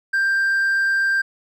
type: tone with hard clipping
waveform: sine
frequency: 1582 Hz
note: G6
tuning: 15 cents sharp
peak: -17 dBFS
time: 0.13-1.22 s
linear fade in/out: 10 ms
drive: 2 dB
effects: none